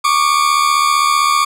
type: tone pair together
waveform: 40% pulse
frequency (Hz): 1119 / 1194.5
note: C#6 / D6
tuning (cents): +16 / +29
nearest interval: minor second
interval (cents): 113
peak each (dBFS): -13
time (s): 0.04-1.45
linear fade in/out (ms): 10
effects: low-pass 12000 Hz 12 dB/octave